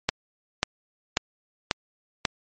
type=click train; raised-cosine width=0.2 ms; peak=-3 dBFS; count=5; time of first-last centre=0.09-2.252 s; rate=1.85 Hz; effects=MP3 32 kbps